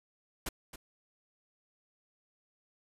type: noise with echo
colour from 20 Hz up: pink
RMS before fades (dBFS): -36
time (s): 0.46-0.49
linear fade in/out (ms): 5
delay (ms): 270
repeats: 1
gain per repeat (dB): -11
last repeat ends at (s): 0.76
effects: resampled to 32000 Hz